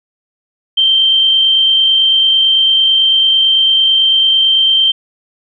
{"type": "tone with amplitude modulation", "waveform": "sine", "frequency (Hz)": 3136, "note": "G7", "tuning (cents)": 0, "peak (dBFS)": -6, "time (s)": [0.77, 4.92], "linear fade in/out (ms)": 10, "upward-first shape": "sine", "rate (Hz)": 49, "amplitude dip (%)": 25, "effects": []}